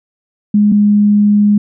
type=tone pair in turn; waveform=sine; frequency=207.7 / 206.8 Hz; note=G#3 / G#3; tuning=0 / -7 cents; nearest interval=unison; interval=7 cents; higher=first; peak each=-6 dBFS; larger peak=neither; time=0.54-0.72 / 0.72-1.58 s; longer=second; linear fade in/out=5 ms; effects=none